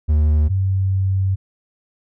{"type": "tone pair in turn", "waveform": ["triangle", "sine"], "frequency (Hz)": [76, 95.75], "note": ["D#2", "G2"], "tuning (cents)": [-40, -40], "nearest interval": "major third", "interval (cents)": 400, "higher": "second", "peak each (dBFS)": [-10, -15], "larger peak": "first", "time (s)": [[0.08, 0.49], [0.49, 1.36]], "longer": "second", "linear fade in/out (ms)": 20, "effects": []}